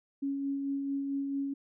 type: tone with tremolo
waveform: sine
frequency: 277.2 Hz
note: C#4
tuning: in tune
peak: -29 dBFS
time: 0.22-1.54 s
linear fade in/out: 10 ms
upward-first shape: sine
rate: 4.5 Hz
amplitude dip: 30%
effects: none